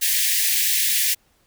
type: high-pass noise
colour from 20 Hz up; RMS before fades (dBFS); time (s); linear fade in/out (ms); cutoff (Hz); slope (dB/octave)
white; -20; 0.01-1.15; 20; 1700; 96
effects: pink hiss -62 dBFS RMS until 1.46 s